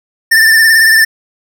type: tone with vibrato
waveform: square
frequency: 1785 Hz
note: A6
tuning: 24 cents sharp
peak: -5 dBFS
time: 0.31-1.05 s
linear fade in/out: 10 ms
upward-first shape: triangle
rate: 18 Hz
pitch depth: 49 cents each way
effects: none